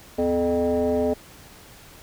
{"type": "tone with frequency modulation", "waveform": "sine", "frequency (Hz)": 430, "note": "A4", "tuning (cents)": -40, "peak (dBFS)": -18, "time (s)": [0.18, 1.14], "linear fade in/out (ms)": 10, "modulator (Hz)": 177, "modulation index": 1.3, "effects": ["tanh soft clip ceiling -15 dBFS", "pink hiss -47 dBFS RMS until 2.02 s"]}